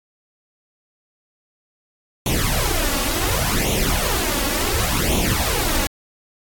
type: noise with flanger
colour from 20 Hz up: pink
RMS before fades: -20 dBFS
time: 2.26-5.87 s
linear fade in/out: 2 ms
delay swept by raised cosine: 0.3 to 3.6 ms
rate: 0.69 Hz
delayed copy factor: +0.75
effects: AAC 64 kbps